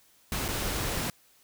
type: noise with dropouts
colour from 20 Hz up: pink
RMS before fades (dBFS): -31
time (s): 0.32-1.1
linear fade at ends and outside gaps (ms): 1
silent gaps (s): 0.481-0.486
effects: white hiss -62 dBFS RMS until 1.43 s